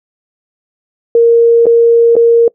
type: tone with dropouts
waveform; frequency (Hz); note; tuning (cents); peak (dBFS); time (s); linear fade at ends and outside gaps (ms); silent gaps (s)
sine; 465.7; A#4; -2; -3; 1.15-2.48; 2; 1.657-1.666 / 2.155-2.165
effects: noise-tail reverb RT60 0.1 s tail -23 dB re dry